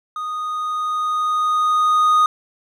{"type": "tone with level ramp", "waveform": "triangle", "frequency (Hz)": 1239, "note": "D#6", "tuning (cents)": -8, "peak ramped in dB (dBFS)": [-22, -9], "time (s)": [0.16, 2.26], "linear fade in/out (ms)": 2, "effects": []}